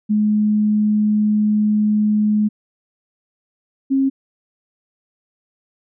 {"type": "tone pair in turn", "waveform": "sine", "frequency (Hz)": [211.3, 270], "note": ["G#3", "C#4"], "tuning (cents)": [30, -45], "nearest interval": "major third", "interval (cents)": 425, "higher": "second", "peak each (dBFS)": [-13, -13], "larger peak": "neither", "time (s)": [[0.09, 2.49], [3.9, 4.1]], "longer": "first", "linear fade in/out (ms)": 20, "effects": []}